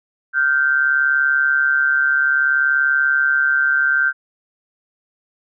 sine tone pair together, 1408.4 / 1549 Hz, F6 / G6, +14 / -21 cents, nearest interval major second, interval 165 cents, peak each -18 / -15 dBFS, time 0.33-4.13 s, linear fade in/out 50 ms, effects none

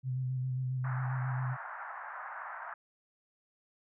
sine tone with vibrato, 128.6 Hz, C3, 30 cents flat, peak -31 dBFS, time 0.03-1.57 s, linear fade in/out 50 ms, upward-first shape square, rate 7.4 Hz, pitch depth 21 cents each way
white band-pass noise, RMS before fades -43 dBFS, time 0.84-2.74 s, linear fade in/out 5 ms, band 690 to 1700 Hz, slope 48 dB/octave
effects none

